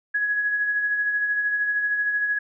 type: tone with tremolo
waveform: sine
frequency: 1674 Hz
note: G#6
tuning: 13 cents sharp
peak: -19 dBFS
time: 0.14-2.39 s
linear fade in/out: 10 ms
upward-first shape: sine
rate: 13 Hz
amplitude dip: 40%
effects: none